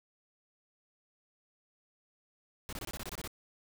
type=noise bursts; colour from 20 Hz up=pink; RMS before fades=-41 dBFS; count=10; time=2.69-3.276 s; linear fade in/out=0 ms; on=37 ms; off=24 ms; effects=none